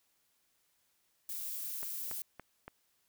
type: noise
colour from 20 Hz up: violet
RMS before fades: -40 dBFS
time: 1.29-2.22 s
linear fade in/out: 2 ms
type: click train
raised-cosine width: 0.5 ms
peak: -30 dBFS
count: 4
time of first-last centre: 1.83-2.68 s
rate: 3.53 Hz
effects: white hiss -75 dBFS RMS until 3.08 s